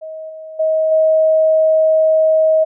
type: tone with level steps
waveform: sine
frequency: 633 Hz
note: D#5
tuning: 30 cents sharp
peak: -26 / -29 / -12 / -9 dBFS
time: 0.01-2.65 s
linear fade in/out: 20 ms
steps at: 0.29 / 0.59 / 0.91 s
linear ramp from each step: 10 ms
effects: none